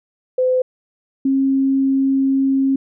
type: tone pair in turn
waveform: sine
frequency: 510 / 269.7 Hz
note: C5 / C#4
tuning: -44 / -47 cents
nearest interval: major seventh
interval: 1103 cents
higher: first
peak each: -13 dBFS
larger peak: neither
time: 0.38-0.62 / 1.25-2.76 s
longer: second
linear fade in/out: 5 ms
effects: none